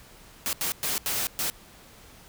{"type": "noise bursts at uneven times", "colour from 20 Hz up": "white", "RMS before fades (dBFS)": -28, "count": 5, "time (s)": [[0.46, 0.53], [0.61, 0.72], [0.83, 0.98], [1.06, 1.27], [1.39, 1.5]], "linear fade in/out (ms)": 0, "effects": ["pink hiss -51 dBFS RMS until 2.28 s"]}